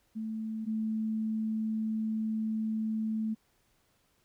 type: tone pair in turn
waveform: sine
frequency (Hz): 220 / 219.2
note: A3 / A3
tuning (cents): 0 / -6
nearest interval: unison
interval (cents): 6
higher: first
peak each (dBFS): -33 / -29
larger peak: second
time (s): 0.15-0.66 / 0.66-3.35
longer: second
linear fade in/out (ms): 20
effects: pink hiss -71 dBFS RMS until 4.24 s